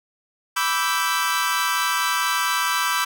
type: chord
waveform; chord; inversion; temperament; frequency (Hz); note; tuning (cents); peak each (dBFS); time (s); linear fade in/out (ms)
sawtooth; E minor seventh; second; equal with one note detuned; 987.8 / 1159.8 / 1318.5 / 1568; B5 / D6 / E6 / G6; 0 / -22 / 0 / 0; -22; 0.56-3.05; 10
effects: none